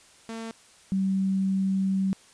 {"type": "tone pair in turn", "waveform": ["sawtooth", "sine"], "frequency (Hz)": [226.2, 192.02], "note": ["A3", "G3"], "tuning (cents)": [48, -35], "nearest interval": "minor third", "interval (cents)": 283, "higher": "first", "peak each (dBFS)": [-30, -22], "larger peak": "second", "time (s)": [[0.29, 0.51], [0.92, 2.13]], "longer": "second", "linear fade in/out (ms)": 0, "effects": ["white hiss -55 dBFS RMS until 2.33 s", "resampled to 22050 Hz"]}